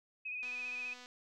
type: tone with vibrato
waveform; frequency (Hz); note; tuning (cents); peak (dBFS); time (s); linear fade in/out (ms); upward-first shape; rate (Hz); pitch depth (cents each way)
sine; 2504; D#7; +10; -38; 0.25-0.94; 10; sine; 15; 40
type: click train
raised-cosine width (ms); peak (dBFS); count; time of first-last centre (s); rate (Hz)
0.2; -36; 157; 0.43-1.059; 248
effects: none